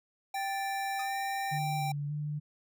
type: tone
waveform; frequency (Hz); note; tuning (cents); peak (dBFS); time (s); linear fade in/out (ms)
square; 784; G5; 0; -33; 0.34-1.92; 5
type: tone with pitch glide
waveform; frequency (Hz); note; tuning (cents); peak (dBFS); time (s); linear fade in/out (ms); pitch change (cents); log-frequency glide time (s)
sine; 1760 to 1822.1; A6 to A#6; 0 to -40; -39; 0.35-1.59; 20; +60; 0.98-1.16
type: tone with exponential decay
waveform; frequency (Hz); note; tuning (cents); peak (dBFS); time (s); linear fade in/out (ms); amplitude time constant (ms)
sawtooth; 1244.5; D#6; 0; -36; 0.99-1.16; 5; 35
type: tone with vibrato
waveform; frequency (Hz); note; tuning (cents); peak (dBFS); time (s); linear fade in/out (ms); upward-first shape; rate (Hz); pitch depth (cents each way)
sine; 146.83; D3; 0; -32; 1.51-2.4; 20; square; 1.7; 24
effects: none